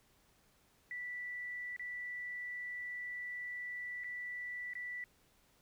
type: tone with dropouts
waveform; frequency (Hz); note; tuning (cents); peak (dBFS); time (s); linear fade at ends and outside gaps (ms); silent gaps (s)
sine; 1966; B6; -8; -40; 0.91-5.04; 1; 1.764-1.795 / 4.037-4.043 / 4.735-4.753
effects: pink hiss -70 dBFS RMS until 5.61 s